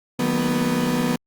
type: chord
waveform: 35% pulse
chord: B major seventh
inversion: first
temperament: equal with one note detuned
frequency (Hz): 155.56 / 185 / 228.3 / 246.9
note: D#3 / F#3 / A#3 / B3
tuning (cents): 0 / 0 / -36 / 0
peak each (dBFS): -26 / -25 / -26 / -20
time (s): 0.19-1.16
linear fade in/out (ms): 5
effects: Opus 48 kbps